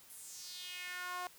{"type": "tone with high-pass filter sweep", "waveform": "sawtooth", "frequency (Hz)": 360, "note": "F#4", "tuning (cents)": -47, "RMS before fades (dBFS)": -45, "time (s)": [0.1, 1.27], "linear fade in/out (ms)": 0, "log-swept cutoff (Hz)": [11000, 820], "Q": 2.8, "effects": ["white hiss -60 dBFS RMS until 1.38 s"]}